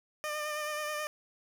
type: tone with vibrato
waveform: 15% pulse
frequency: 603 Hz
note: D5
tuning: 46 cents sharp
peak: -27 dBFS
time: 0.24-1.07 s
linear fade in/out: 0 ms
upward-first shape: sine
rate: 9.3 Hz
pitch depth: 24 cents each way
effects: none